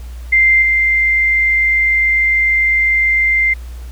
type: tone with level steps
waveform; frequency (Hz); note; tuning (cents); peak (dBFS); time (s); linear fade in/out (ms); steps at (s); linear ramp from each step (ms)
sine; 2091; C7; -2; -7 / -10; 0.32-3.54; 10; 0.62; 2
effects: added 60 Hz sine -26 dBFS peak until 3.91 s + pink hiss -44 dBFS RMS until 3.91 s